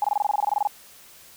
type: tone bursts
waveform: sine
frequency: 830.6 Hz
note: G#5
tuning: in tune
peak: -18 dBFS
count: 15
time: 0.02-0.673 s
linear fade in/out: 2 ms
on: 23 ms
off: 22 ms
effects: white hiss -49 dBFS RMS until 1.36 s